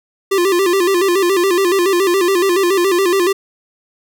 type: tone with vibrato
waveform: square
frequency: 370 Hz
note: F#4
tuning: in tune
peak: -12 dBFS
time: 0.31-3.33 s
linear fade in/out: 10 ms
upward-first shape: square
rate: 7.1 Hz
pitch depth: 98 cents each way
effects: none